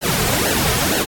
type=noise with flanger; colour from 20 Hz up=pink; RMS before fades=-18 dBFS; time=0.01-1.06 s; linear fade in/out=50 ms; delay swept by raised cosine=0.83 to 3.63 ms; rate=2.1 Hz; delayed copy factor=-0.95; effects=AAC 64 kbps